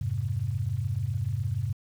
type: chord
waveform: sine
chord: F minor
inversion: none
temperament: equal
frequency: 87.31 / 103.83 / 130.81 Hz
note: F2 / Ab2 / C3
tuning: 0 / 0 / 0 cents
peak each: -34 / -29 / -31 dBFS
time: 0.01-1.73 s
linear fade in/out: 5 ms
effects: 9-bit